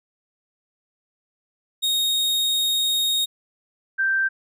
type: tone pair in turn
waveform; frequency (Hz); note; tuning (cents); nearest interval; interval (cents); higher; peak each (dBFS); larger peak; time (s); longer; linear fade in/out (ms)
40% pulse / sine; 3729 / 1566.9; A#7 / G6; 0 / -1; octave + minor third; 1501; first; -18; neither; 1.82-3.26 / 3.98-4.29; first; 20
effects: none

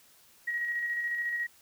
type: tone with tremolo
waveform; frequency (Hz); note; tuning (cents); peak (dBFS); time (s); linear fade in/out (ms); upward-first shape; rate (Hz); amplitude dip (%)
sine; 1900; A#6; +33; -28; 0.47-1.47; 10; square; 14; 30
effects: white hiss -60 dBFS RMS until 1.61 s

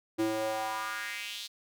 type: tone with high-pass filter sweep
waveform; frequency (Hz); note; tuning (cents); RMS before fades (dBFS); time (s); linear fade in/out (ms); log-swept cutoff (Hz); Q
square; 109.4; A2; -9; -34; 0.18-1.48; 20; 310 to 4100; 3.2
effects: none

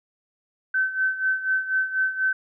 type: tone with tremolo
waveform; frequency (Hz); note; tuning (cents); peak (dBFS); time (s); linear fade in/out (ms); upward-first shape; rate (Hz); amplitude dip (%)
sine; 1533; G6; -39; -18; 0.74-2.33; 5; sine; 4.1; 75
effects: none

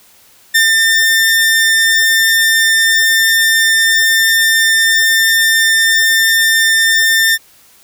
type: tone with ADSR envelope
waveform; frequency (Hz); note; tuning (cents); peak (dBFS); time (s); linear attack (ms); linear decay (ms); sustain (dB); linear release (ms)
sawtooth; 1799; A6; +38; -3; 0.54-7.38; 14; 110; -2; 40
effects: white hiss -46 dBFS RMS until 7.83 s

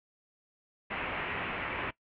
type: low-pass noise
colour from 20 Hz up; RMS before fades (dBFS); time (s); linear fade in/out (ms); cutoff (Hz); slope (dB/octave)
white; -36; 0.9-1.91; 10; 2700; 48
effects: noise-tail reverb RT60 0.1 s tail -19 dB re dry

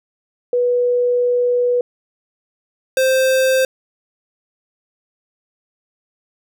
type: tone pair in turn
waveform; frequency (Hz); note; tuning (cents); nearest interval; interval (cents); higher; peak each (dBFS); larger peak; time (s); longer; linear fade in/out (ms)
sine / square; 489.5 / 523.3; B4 / C5; -15 / 0; minor second; 115; second; -13 / -13; neither; 0.53-1.81 / 2.97-3.65; first; 2
effects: none

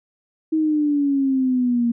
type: exponential sweep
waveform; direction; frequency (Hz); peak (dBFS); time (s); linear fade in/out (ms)
sine; down; 318.7 to 233.1; -16; 0.52-1.92; 10
effects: none

